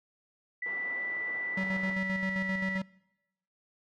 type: tone with pitch glide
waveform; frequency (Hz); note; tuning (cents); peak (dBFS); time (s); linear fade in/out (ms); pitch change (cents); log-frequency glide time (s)
sine; 1975.5 to 1959.6; B6 to B6; 0 to -14; -32; 0.62-2.78; 5; -14; 1.8-2.26
type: band-pass noise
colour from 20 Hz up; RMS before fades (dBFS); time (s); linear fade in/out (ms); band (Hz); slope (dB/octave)
pink; -49; 0.66-1.93; 0; 340 to 1400; 12
type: tone with tremolo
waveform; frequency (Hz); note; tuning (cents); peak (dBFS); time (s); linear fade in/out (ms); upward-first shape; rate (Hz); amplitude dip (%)
square; 190; F#3; +46; -31; 1.57-2.82; 5; square; 7.6; 50
effects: noise-tail reverb RT60 0.9 s tail -23 dB re dry + low-pass 4000 Hz 12 dB/octave